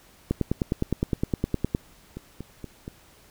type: two click trains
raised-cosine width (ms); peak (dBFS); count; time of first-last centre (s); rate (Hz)
3; -22 / -10; 4 / 15; 2.17-2.879 / 0.31-1.749; 4.23 / 9.73
effects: pink hiss -55 dBFS RMS until 3.3 s